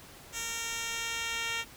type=tone with band-pass filter sweep; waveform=10% pulse; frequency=460.6 Hz; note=A#4; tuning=21 cents flat; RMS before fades=-35 dBFS; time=0.32-1.65 s; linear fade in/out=50 ms; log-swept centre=6600 to 3600 Hz; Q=1.1; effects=pink hiss -51 dBFS RMS until 1.76 s